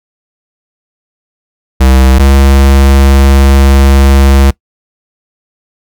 square tone pair in turn, 65.41 / 68.27 Hz, C2 / C#2, 0 / -26 cents, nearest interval minor second, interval 74 cents, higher second, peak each -3 dBFS, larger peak neither, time 1.8-2.19 / 2.19-4.51 s, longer second, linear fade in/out 10 ms, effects noise-tail reverb RT60 0.1 s tail -22 dB re dry

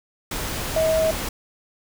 sine tone in noise, 639 Hz, D#5, 46 cents sharp, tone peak -17 dBFS, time 0.76-1.11 s, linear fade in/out 5 ms, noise pink, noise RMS -28 dBFS, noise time 0.31-1.29 s, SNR +8 dB, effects none

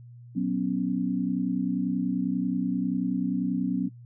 sine chord, F# suspended fourth, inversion none, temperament equal, 185 / 246.9 / 277.2 Hz, F#3 / B3 / C#4, 0 / 0 / 0 cents, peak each -28 / -29 / -29 dBFS, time 0.35-3.89 s, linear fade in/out 20 ms, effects noise-tail reverb RT60 0.2 s tail -25 dB re dry + added 120 Hz sine -44 dBFS peak until 4.05 s

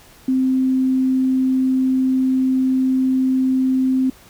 sine tone, 260.6 Hz, C4, 7 cents flat, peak -14 dBFS, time 0.28-4.1 s, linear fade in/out 5 ms, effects pink hiss -47 dBFS RMS until 4.29 s

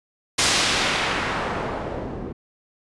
white noise with low-pass filter sweep, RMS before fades -24 dBFS, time 0.38-2.33 s, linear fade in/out 10 ms, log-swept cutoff 7300 to 330 Hz, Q 0.8, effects resampled to 24000 Hz

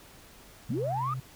sine tone, 129.4 Hz, C3, 19 cents flat, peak -32 dBFS, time 0.69-1.2 s, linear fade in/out 5 ms
sine linear sweep, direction up, 184.5 to 1272 Hz, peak -28 dBFS, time 0.7-1.14 s, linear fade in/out 5 ms
effects tanh soft clip ceiling -21 dBFS + pink hiss -53 dBFS RMS until 1.35 s

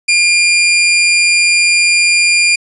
sawtooth tone with amplitude modulation, 2400 Hz, D7, 37 cents sharp, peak -3 dBFS, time 0.08-2.56 s, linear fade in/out 10 ms, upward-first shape sine, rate 175 Hz, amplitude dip 30%, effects resampled to 24000 Hz + 7-bit

